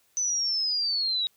sine linear sweep, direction down, 6090 to 3800 Hz, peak -24 dBFS, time 0.17-1.27 s, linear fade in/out 0 ms, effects white hiss -66 dBFS RMS until 1.36 s

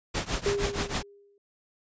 pink noise with tremolo, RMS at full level -27 dBFS, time 0.14-1.03 s, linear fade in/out 10 ms, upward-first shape triangle, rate 6.4 Hz, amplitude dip 95%
sine tone with exponential decay, 403.7 Hz, G#4, 49 cents flat, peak -22 dBFS, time 0.46-1.38 s, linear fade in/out 2 ms, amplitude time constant 200 ms
effects resampled to 16000 Hz

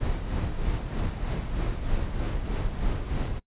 brown noise with tremolo, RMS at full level -26 dBFS, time 0-3.4 s, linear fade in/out 20 ms, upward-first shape sine, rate 3.2 Hz, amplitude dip 50%, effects noise-tail reverb RT60 0.1 s tail -20 dB re dry + resampled to 8000 Hz

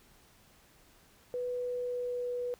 sine tone with pitch glide, 493.9 to 489.9 Hz, B4 to B4, 0 to -14 cents, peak -32 dBFS, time 1.34-2.54 s, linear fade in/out 0 ms, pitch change -14 cents, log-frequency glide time 1.53-2.35 s, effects pink hiss -62 dBFS RMS until 2.59 s

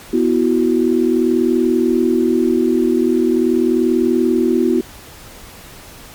sine chord, B suspended fourth, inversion none, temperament equal, 246.9 / 329.6 / 370 Hz, B3 / E4 / F#4, 0 / 0 / 0 cents, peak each -16 dBFS, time 0.13-4.81 s, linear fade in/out 5 ms, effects pink hiss -38 dBFS RMS until 6.14 s + MP3 96 kbps

